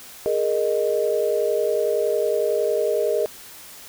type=chord; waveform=sine; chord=Ab suspended second; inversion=none; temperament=equal with one note detuned; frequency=415.3 / 466.2 / 616.5 Hz; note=Ab4 / Bb4 / Eb5; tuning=0 / 0 / -16 cents; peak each=-23 dBFS; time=0.26-3.26 s; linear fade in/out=0 ms; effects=white hiss -42 dBFS RMS until 3.88 s